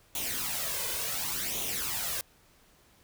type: noise with flanger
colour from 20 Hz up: white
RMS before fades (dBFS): -33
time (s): 0.15-2.21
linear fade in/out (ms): 2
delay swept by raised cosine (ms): 0.3 to 2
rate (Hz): 0.69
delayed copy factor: +0.65
effects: pink hiss -62 dBFS RMS until 3.03 s